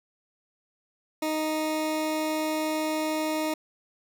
20% pulse tone, 311.1 Hz, D#4, in tune, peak -21 dBFS, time 1.22-3.54 s, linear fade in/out 5 ms, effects none

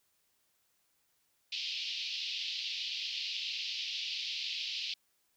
pink band-pass noise, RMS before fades -38 dBFS, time 1.52-4.94 s, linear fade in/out 5 ms, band 2600 to 5000 Hz, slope 48 dB/octave, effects white hiss -75 dBFS RMS until 5.36 s

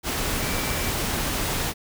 sine tone in noise, 2325 Hz, D7, 18 cents flat, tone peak -36 dBFS, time 0.39-0.93 s, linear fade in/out 50 ms, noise pink, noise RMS -26 dBFS, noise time 0.03-1.74 s, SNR -13 dB, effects none

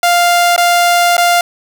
sawtooth tone with dropouts, 698.5 Hz, F5, in tune, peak -4 dBFS, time 0.03-1.41 s, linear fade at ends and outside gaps 2 ms, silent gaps 0.563-0.578 / 1.168-1.179 s, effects none

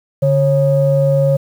sine tone pair together, 144.1 / 545.8 Hz, D3 / C#5, -33 / -27 cents, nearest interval octave + major seventh, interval 2306 cents, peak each -12 dBFS, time 0.22-1.37 s, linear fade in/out 10 ms, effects tanh soft clip ceiling -3 dBFS + 7-bit

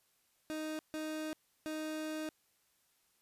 30% pulse tone bursts at uneven times, 310.9 Hz, D#4, 1 cent flat, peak -35 dBFS, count 3, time 0.5-0.79 / 0.94-1.33 / 1.66-2.29 s, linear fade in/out 0 ms, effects white hiss -74 dBFS RMS until 3.21 s + resampled to 32000 Hz

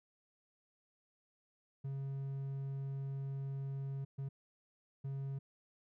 triangle tone bursts at uneven times, 136.8 Hz, C#3, 23 cents flat, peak -36 dBFS, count 3, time 1.84-4.05 / 4.18-4.29 / 5.04-5.39 s, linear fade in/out 10 ms, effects none

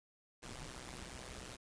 pink noise with amplitude modulation, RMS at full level -45 dBFS, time 0.42-1.57 s, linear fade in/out 20 ms, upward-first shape sine, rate 126 Hz, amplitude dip 90%, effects resampled to 22050 Hz

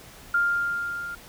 sine tone with level ramp, 1400 Hz, F6, 4 cents sharp, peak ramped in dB -18 to -32 dBFS, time 0.34-1.15 s, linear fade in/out 5 ms, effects pink hiss -47 dBFS RMS until 1.28 s

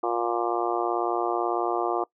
harmonic tone, 118.1 Hz, A#2, 23 cents sharp, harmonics 3 / 4 / 5 / 6 / 7 / 8 / 9 / 10, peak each -28 / -32 / -36 / -29 / -33 / -36 / -34 / -33 dBFS, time 0.03-2.04 s, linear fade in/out 5 ms, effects noise-tail reverb RT60 0.1 s tail -22 dB re dry

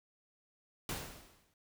pink noise with exponential decay, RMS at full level -37 dBFS, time 0.89-1.54 s, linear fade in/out 2 ms, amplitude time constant 140 ms, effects none

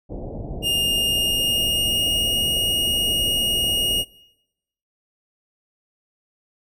pink low-pass noise, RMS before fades -31 dBFS, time 0.09-4.04 s, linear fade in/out 20 ms, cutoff 710 Hz, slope 48 dB/octave
45% pulse tone with pitch glide, 2829 to 2865 Hz, F7 to F7, +22 to +44 cents, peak -19 dBFS, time 0.62-4.05 s, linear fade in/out 50 ms, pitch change +22 cents, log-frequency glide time 0.93-2.45 s
effects noise-tail reverb RT60 0.9 s tail -22 dB re dry

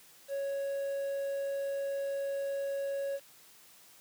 triangle tone with quantisation, 554.4 Hz, C#5, in tune, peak -30 dBFS, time 0.28-3.2 s, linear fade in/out 50 ms, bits 9, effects white hiss -58 dBFS RMS until 4 s + high-pass 100 Hz 12 dB/octave

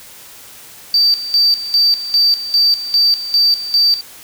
sine tone with tremolo, 4643 Hz, D8, 21 cents flat, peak -7 dBFS, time 0.94-4.01 s, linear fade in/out 2 ms, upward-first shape square, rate 2.5 Hz, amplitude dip 80%, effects tanh soft clip ceiling -6 dBFS + white hiss -38 dBFS RMS until 4.23 s

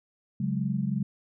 sine chord, C# suspended fourth, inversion none, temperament equal, 138.59 / 185 / 207.7 Hz, C#3 / F#3 / G#3, 0 / 0 / 0 cents, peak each -30 dBFS, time 0.4-1.03 s, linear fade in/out 5 ms, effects none

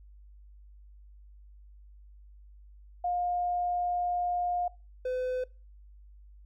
sine / triangle tone pair in turn, 710 / 507.1 Hz, F5 / B4, +28 / +46 cents, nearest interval tritone, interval 582 cents, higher first, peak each -27 dBFS, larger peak neither, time 3.04-4.68 / 5.05-5.44 s, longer first, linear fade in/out 5 ms, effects noise-tail reverb RT60 0.3 s tail -22 dB re dry + added 50 Hz sine -50 dBFS peak until 6.45 s

